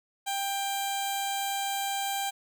15% pulse tone with notch filter, 791 Hz, G5, 15 cents sharp, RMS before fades -31 dBFS, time 0.26-2.31 s, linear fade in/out 20 ms, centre 1900 Hz, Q 0.87, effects none

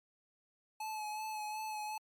square tone with vibrato, 858 Hz, A5, 44 cents flat, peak -39 dBFS, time 0.8-1.98 s, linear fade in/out 5 ms, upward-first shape sine, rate 2.7 Hz, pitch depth 26 cents each way, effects MP3 64 kbps

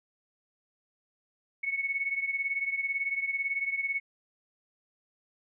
sine beating tone pair, 2207 / 2225 Hz, C#7 / C#7, -8 / +6 cents, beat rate 18 Hz, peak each -30 / -34 dBFS, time 1.63-4 s, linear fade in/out 10 ms, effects none

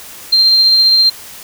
sine tone with tremolo, 4168 Hz, C8, 7 cents flat, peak -5 dBFS, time 0.32-1.1 s, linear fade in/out 10 ms, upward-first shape triangle, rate 15 Hz, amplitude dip 25%, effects white hiss -33 dBFS RMS until 1.43 s

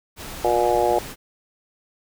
pink noise, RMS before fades -35 dBFS, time 0.16-1.16 s, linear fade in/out 50 ms
harmonic tone, 119.7 Hz, A#2, 46 cents sharp, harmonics 3 / 4 / 5 / 6 / 7, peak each -23 / -23 / -23 / -23 / -23 dBFS, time 0.44-0.99 s, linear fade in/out 5 ms
effects none

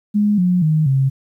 sine tone with pitch steps, 207.7 / 179.77 / 155.6 / 134.68 Hz, G#3 / F#3 / D#3 / C#3, 0 / -50 / 0 / -50 cents, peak -12 dBFS, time 0.14-1.1 s, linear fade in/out 20 ms, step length 240 ms, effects 9-bit

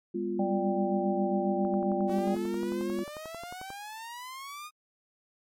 sine chord, F diminished, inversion first, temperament equal with one note detuned, 203.4 / 246.9 / 349.2 Hz, Ab3 / Cb4 / F4, -36 / 0 / 0 cents, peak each -34 / -37 / -31 dBFS, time 0.14-3.04 s, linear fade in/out 10 ms
harmonic tone, 196 Hz, G3, in tune, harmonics 1 / 3 / 4, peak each -30 / -33 / -33 dBFS, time 0.39-2.35 s, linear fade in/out 5 ms
click train, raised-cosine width 1 ms, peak -29 dBFS, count 24, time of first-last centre 1.65-3.704 s, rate 11.2 Hz
sawtooth exponential sweep, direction up, 370 to 1244.5 Hz, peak -36 dBFS, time 2.07-4.71 s, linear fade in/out 50 ms
effects MP3 64 kbps

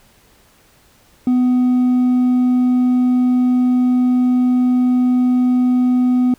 sine tone with hard clipping, 250 Hz, B3, 21 cents sharp, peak -12 dBFS, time 1.27-6.34 s, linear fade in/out 2 ms, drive 2 dB, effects pink hiss -52 dBFS RMS until 6.38 s

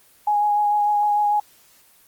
sine tone with vibrato, 830.6 Hz, G#5, in tune, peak -16 dBFS, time 0.27-1.4 s, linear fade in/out 5 ms, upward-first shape sine, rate 6.7 Hz, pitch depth 15 cents each way, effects white hiss -54 dBFS RMS until 2.07 s + Opus 24 kbps

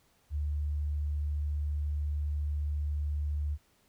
sine tone, 73.8 Hz, D2, 9 cents sharp, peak -29 dBFS, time 0.3-3.58 s, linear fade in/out 50 ms, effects pink hiss -68 dBFS RMS until 3.88 s

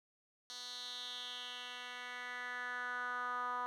10% pulse tone with band-pass filter sweep, 246.9 Hz, B3, in tune, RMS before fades -43 dBFS, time 0.5-3.66 s, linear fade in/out 0 ms, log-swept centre 4700 to 1100 Hz, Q 3.9, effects none

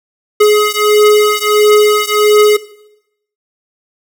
square beating tone pair, 420 / 421.5 Hz, G#4 / G#4, +19 / +26 cents, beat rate 1.5 Hz, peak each -10 dBFS, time 0.4-2.57 s, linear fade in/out 10 ms, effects noise-tail reverb RT60 0.8 s tail -17 dB re dry

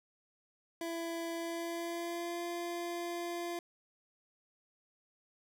25% pulse tone with pitch glide, 334.4 to 345 Hz, E4 to F4, +25 to -21 cents, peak -33 dBFS, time 0.81-3.59 s, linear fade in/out 2 ms, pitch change +54 cents, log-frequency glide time 1.33-2.44 s, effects none

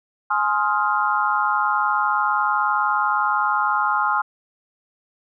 sine chord, F minor seventh, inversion first, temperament just, 838.1 / 1047.7 / 1257.2 / 1396.9 Hz, Ab5 / C6 / Eb6 / F6, +16 / +2 / +18 / 0 cents, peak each -23 dBFS, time 0.3-4.22 s, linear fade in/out 10 ms, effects none

